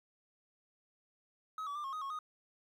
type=tone with pitch steps; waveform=triangle; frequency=1275 / 1145 / 1191 / 1083 / 1250 / 1096 / 1242 Hz; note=D#6 / D6 / D6 / C#6 / D#6 / C#6 / D#6; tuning=+42 / -44 / +24 / -41 / +8 / -20 / -3 cents; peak=-36 dBFS; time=1.58-2.189 s; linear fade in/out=2 ms; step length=87 ms; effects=12-bit